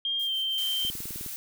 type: tone with pitch glide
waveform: sine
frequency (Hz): 3211 to 3132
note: G7 to G7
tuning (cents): +41 to -2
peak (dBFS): -26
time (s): 0.05-0.9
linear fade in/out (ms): 2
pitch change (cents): -43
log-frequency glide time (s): 0.24-0.33
type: noise with tremolo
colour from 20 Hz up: violet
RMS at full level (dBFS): -43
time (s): 0.19-0.89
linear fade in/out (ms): 5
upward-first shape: sine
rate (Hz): 6.2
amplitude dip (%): 60
type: noise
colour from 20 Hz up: blue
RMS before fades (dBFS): -37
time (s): 0.58-1.36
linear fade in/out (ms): 0
type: click train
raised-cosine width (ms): 3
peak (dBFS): -29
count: 9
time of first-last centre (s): 0.85-1.262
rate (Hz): 19.4
effects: none